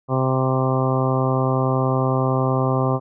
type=harmonic tone with a mistuned harmonic; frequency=130.81 Hz; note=C3; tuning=in tune; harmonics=1 / 2 / 3 / 4 / 5 / 6 / 7 / 8 / 9; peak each=-20 / -25 / -26 / -26 / -28 / -29 / -33 / -28 / -30 dBFS; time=0.08-3 s; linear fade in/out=50 ms; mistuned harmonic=7; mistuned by=+18 cents; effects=none